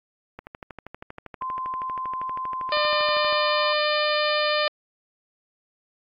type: click train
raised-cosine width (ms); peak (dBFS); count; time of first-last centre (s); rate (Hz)
0.5; -22; 38; 0.39-3.327; 12.6
type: tone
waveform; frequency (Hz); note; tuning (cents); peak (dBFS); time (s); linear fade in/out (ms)
sine; 1036; C6; -17; -27; 1.41-3.73; 5
type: harmonic tone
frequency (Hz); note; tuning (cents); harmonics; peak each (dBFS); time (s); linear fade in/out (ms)
601; D5; +40; 1 / 2 / 3 / 4 / 5 / 6 / 7 / 8; -24 / -27 / -29 / -30 / -31 / -32 / -32 / -33; 2.72-4.68; 2
effects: AAC 64 kbps